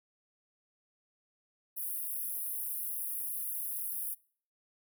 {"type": "high-pass noise", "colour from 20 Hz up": "pink", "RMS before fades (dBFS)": -37, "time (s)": [1.76, 4.15], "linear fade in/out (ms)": 20, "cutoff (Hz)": 10000, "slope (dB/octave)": 96, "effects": ["noise-tail reverb RT60 0.5 s tail -24 dB re dry"]}